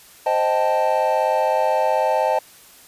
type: chord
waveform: triangle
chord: A half-diminished seventh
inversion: first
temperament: equal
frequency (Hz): 523.3 / 622.3 / 784 / 880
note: C5 / Eb5 / G5 / A5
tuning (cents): 0 / 0 / 0 / 0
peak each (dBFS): -21 / -19 / -22 / -19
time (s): 0.26-2.39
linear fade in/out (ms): 5
effects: white hiss -47 dBFS RMS until 2.87 s + resampled to 32000 Hz